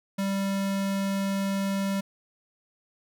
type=tone; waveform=square; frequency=196 Hz; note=G3; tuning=in tune; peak=-26 dBFS; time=0.18-2.01 s; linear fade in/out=10 ms; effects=none